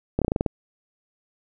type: slowing click train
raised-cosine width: 2 ms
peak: -8 dBFS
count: 8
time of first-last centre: 0.19-0.462 s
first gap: 27 ms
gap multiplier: 1.12
effects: none